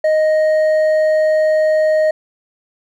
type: tone with hard clipping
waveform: sine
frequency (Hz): 622.3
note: D#5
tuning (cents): 0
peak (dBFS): -12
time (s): 0.04-2.11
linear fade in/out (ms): 5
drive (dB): 4
effects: none